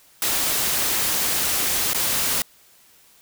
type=noise with dropouts; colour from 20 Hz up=white; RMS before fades=-22 dBFS; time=0.22-2.42 s; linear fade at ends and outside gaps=1 ms; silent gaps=1.933-1.946 s; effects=white hiss -54 dBFS RMS until 3.21 s